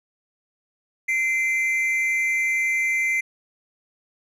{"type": "tone pair together", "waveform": "triangle", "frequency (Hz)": [2069, 2349], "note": ["C7", "D7"], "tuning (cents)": [-20, 0], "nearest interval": "major second", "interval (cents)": 220, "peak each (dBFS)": [-19, -25], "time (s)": [1.08, 3.21], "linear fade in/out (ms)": 10, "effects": []}